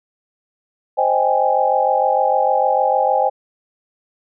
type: chord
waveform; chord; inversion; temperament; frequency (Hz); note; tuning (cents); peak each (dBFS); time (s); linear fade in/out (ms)
sine; Ab major seventh; first; equal; 523.3 / 622.3 / 784 / 830.6; C5 / Eb5 / G5 / Ab5; 0 / 0 / 0 / 0; -19 / -21 / -18 / -18; 0.97-3.3; 20
effects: none